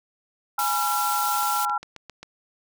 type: chord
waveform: sine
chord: F diminished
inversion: first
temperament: equal with one note detuned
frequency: 830.6 / 987.8 / 1361.1 Hz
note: Ab5 / Cb6 / F6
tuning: 0 / 0 / -45 cents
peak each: -26 / -31 / -25 dBFS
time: 0.58-1.78 s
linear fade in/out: 5 ms
type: high-pass noise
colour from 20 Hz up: white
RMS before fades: -30 dBFS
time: 0.59-1.65 s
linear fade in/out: 0 ms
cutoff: 2800 Hz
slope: 12 dB/octave
type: click train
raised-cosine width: 0.2 ms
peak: -22 dBFS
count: 7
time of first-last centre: 1.43-2.23 s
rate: 7.5 Hz
effects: none